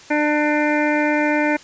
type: harmonic tone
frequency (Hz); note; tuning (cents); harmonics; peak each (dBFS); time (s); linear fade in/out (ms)
298.7; D4; +29; 1 / 2 / 3 / 5 / 6 / 7 / 8; -19 / -22 / -24 / -26 / -27 / -27 / -28; 0.1-1.57; 10
effects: white hiss -43 dBFS RMS until 1.63 s + resampled to 16000 Hz